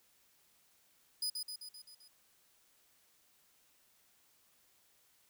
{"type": "tone with echo", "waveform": "sawtooth", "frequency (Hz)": 4978, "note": "D#8", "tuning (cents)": 0, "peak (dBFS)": -31, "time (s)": [1.22, 1.3], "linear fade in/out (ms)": 5, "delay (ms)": 130, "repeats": 6, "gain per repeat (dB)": -4, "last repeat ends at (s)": 2.08, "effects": ["white hiss -70 dBFS RMS until 5.29 s"]}